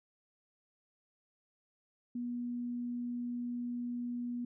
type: tone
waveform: sine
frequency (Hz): 242.1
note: B3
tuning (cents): -34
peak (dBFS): -35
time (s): 2.15-4.45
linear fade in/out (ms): 5
effects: none